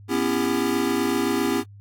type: chord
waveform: square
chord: C# half-diminished seventh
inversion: third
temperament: just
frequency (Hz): 249.5 / 277.2 / 332.6 / 399.1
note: B3 / C#4 / E4 / G4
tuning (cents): +18 / 0 / +16 / +31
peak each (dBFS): -27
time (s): 0.08-1.64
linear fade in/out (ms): 50
effects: added 101 Hz sine -42 dBFS peak until 1.8 s + AAC 64 kbps